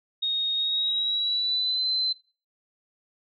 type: tone with pitch glide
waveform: sine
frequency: 3729 to 4067 Hz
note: A#7 to C8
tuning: 0 to -50 cents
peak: -23 dBFS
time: 0.22-2.13 s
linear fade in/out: 10 ms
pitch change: +150 cents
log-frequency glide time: 0.55-1.87 s
effects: noise-tail reverb RT60 0.4 s tail -22 dB re dry